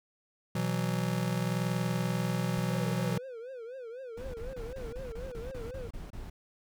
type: chord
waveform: square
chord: B suspended fourth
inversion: none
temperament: just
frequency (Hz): 123.47 / 164.63 / 185.21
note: B2 / E3 / F#3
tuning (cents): 0 / -2 / +2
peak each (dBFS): -34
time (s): 0.55-3.18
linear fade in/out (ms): 5
type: noise with exponential decay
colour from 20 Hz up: brown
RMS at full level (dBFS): -43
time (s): 2.57-2.7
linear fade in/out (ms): 2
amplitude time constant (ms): 28
type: tone with vibrato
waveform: triangle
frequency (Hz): 490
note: B4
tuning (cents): -14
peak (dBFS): -38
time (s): 2.7-5.88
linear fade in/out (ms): 5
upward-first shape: triangle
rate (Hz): 4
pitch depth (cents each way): 180
type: noise bursts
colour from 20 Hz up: brown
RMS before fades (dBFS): -41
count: 11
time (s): 4.17-6.3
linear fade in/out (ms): 5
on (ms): 170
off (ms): 26
effects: none